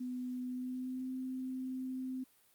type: tone with pitch glide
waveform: sine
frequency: 250.7 to 258.5 Hz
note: B3 to C4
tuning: +26 to -21 cents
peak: -37 dBFS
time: 0-2.24 s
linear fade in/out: 10 ms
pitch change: +53 cents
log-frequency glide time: 0.45-1.1 s
effects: white hiss -68 dBFS RMS until 2.54 s + Opus 48 kbps